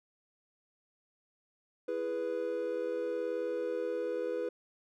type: chord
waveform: triangle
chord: E major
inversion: none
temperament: equal with one note detuned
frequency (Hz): 334.6 / 415.3 / 493.9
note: E4 / G#4 / B4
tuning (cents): +26 / 0 / 0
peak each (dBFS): -38 / -36 / -32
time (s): 1.88-4.49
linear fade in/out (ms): 5
effects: none